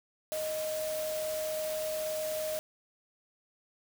sine tone in noise, 622.3 Hz, D#5, in tune, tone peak -32 dBFS, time 0.32-2.59 s, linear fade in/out 0 ms, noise white, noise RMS -41 dBFS, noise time 0.32-2.59 s, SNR +6 dB, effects none

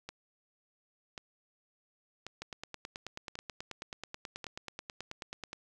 two click trains, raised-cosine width 0.2 ms, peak -23 / -24 dBFS, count 29 / 6, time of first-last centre 2.42-5.437 / 0.09-5.531 s, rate 9.28 / 0.919 Hz, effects none

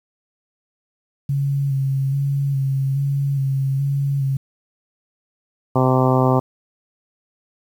sine tone with vibrato, 137.6 Hz, C#3, 12 cents flat, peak -17 dBFS, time 1.29-4.37 s, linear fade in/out 5 ms, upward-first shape square, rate 1.2 Hz, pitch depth 25 cents each way
harmonic tone, 129.3 Hz, C3, 20 cents flat, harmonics 1 / 2 / 3 / 4 / 5 / 6 / 7 / 8 / 9, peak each -17 / -20 / -22 / -23 / -24 / -25 / -25 / -26 / -27 dBFS, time 5.75-6.4 s, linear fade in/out 10 ms
effects 8-bit

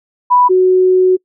sine tone pair in turn, 987.8 / 370 Hz, B5 / F#4, 0 / 0 cents, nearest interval octave + perfect fourth, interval 1700 cents, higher first, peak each -6 dBFS, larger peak neither, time 0.3-0.49 / 0.49-1.17 s, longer second, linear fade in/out 20 ms, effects noise-tail reverb RT60 0.1 s tail -25 dB re dry

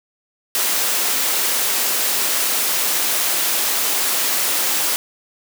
white high-pass noise, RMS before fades -19 dBFS, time 0.55-4.96 s, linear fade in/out 0 ms, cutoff 290 Hz, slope 12 dB/octave, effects none

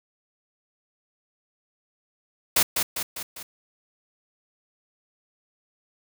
white noise with echo, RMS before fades -19 dBFS, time 2.56-2.63 s, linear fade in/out 5 ms, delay 200 ms, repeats 4, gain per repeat -5 dB, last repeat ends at 3.43 s, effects none

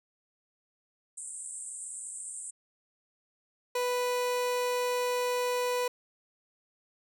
pink band-pass noise, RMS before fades -41 dBFS, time 1.17-2.51 s, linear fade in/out 10 ms, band 7700 to 9200 Hz, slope 96 dB/octave
30% pulse tone, 493.9 Hz, B4, in tune, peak -25 dBFS, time 3.75-5.88 s, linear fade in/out 5 ms
effects none

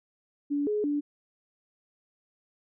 sine tone with pitch steps, 287.8 / 420.2 / 291.4 Hz, D4 / G#4 / D4, -35 / +20 / -13 cents, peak -25 dBFS, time 0.5-1.01 s, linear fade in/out 20 ms, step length 170 ms, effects none

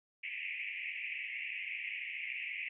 white band-pass noise, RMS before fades -41 dBFS, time 0.23-2.69 s, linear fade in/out 10 ms, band 2000 to 2700 Hz, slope 96 dB/octave, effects none

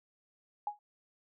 sine tone with exponential decay, 830.6 Hz, G#5, in tune, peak -28 dBFS, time 0.67-0.79 s, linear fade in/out 2 ms, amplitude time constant 24 ms, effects none

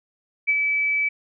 sine tone with ADSR envelope, 2300 Hz, D7, 37 cents flat, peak -15 dBFS, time 0.47-1.09 s, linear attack 22 ms, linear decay 45 ms, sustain -4 dB, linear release 10 ms, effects none

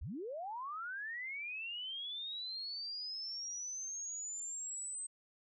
sine linear sweep, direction up, 42.39 to 8270 Hz, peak -40 dBFS, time 0.01-5.07 s, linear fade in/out 10 ms, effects none

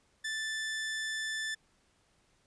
sawtooth tone, 1760 Hz, A6, in tune, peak -30 dBFS, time 0.24-1.55 s, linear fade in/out 10 ms, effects pink hiss -70 dBFS RMS until 2.46 s + resampled to 22050 Hz

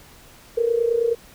sine tone with amplitude modulation, 466.2 Hz, A#4, in tune, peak -14 dBFS, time 0.57-1.15 s, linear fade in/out 10 ms, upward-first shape sine, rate 29.5 Hz, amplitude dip 75%, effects pink hiss -48 dBFS RMS until 1.34 s

